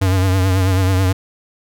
square tone with vibrato, 94 Hz, F#2, 28 cents sharp, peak -13 dBFS, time 0.01-1.13 s, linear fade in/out 10 ms, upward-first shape triangle, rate 9.2 Hz, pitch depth 65 cents each way, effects none

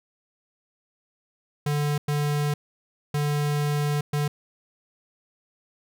square tone bursts at uneven times, 146.83 Hz, D3, in tune, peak -23 dBFS, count 4, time 1.66-1.98 / 2.08-2.54 / 3.14-4.01 / 4.13-4.28 s, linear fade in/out 5 ms, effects none

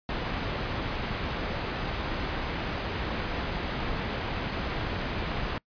pink low-pass noise, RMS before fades -32 dBFS, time 0.09-5.58 s, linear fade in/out 0 ms, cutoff 3300 Hz, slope 12 dB/octave, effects noise-tail reverb RT60 0.1 s tail -25 dB re dry + resampled to 11025 Hz

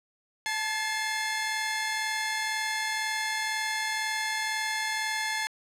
sawtooth tone cluster, 878 / 1714 / 2118 Hz, A5 / A6 / C7, -4 / -46 / +21 cents, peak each -29 dBFS, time 0.46-5.47 s, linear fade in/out 0 ms, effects low-pass 10000 Hz 12 dB/octave

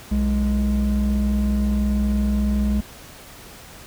triangle tone pair together, 62.13 / 207.7 Hz, B1 / G#3, +11 / 0 cents, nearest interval octave + major sixth, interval 2089 cents, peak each -17 dBFS, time 0.11-2.81 s, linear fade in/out 10 ms, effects tanh soft clip ceiling -12 dBFS + pink hiss -42 dBFS RMS until 3.86 s

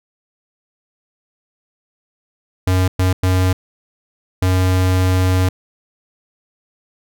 square tone bursts at uneven times, 92.5 Hz, F#2, in tune, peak -13 dBFS, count 4, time 2.67-2.88 / 2.99-3.13 / 3.23-3.53 / 4.42-5.49 s, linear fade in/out 5 ms, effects none

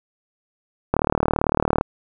click train, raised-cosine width 1 ms, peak -3 dBFS, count 34, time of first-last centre 0.94-1.811 s, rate 37.9 Hz, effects none

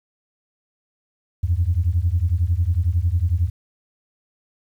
sine beating tone pair, 81.2 / 92.2 Hz, E2 / F#2, -26 / -6 cents, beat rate 11 Hz, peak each -19 dBFS, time 1.43-3.5 s, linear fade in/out 10 ms, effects tanh soft clip ceiling -9 dBFS + 9-bit

